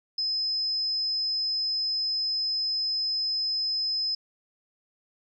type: tone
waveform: sine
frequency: 5100 Hz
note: D#8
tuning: 42 cents sharp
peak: -25 dBFS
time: 0.18-4.15 s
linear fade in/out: 5 ms
effects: 11-bit